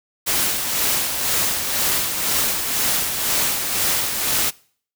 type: noise with tremolo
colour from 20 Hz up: white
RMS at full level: -19 dBFS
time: 0.26-4.51 s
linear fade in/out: 20 ms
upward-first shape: sine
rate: 2 Hz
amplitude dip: 45%
effects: noise-tail reverb RT60 0.5 s tail -23 dB re dry